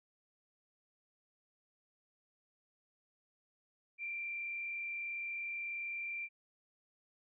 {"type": "tone with frequency modulation", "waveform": "sine", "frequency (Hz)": 2367, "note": "D7", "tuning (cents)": 13, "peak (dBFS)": -38, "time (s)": [3.98, 6.29], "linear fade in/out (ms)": 50, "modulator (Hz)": 38.5, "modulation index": 0.82, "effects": []}